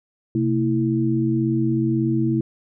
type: tone cluster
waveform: sine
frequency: 129.3 / 225.8 / 327.7 Hz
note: C3 / A3 / E4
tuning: -20 / +45 / -10 cents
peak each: -22 / -23 / -21 dBFS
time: 0.35-2.41 s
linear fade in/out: 2 ms
effects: none